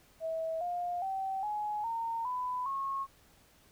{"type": "tone with pitch steps", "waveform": "sine", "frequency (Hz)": [648, 706.6, 770.6, 840.4, 916.4, 999.4, 1089.8], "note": ["E5", "F5", "G5", "G#5", "A#5", "B5", "C#6"], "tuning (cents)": [-30, 20, -30, 20, -30, 20, -30], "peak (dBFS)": -32, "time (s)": [0.2, 3.07], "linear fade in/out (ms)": 50, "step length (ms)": 410, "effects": ["pink hiss -63 dBFS RMS until 3.71 s"]}